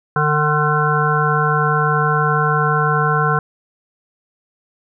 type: harmonic tone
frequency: 150.5 Hz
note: D3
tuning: 43 cents sharp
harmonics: 1 / 3 / 5 / 7 / 9 / 10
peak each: -18 / -22 / -23 / -20 / -20 / -22 dBFS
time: 0.16-3.39 s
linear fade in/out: 2 ms
effects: none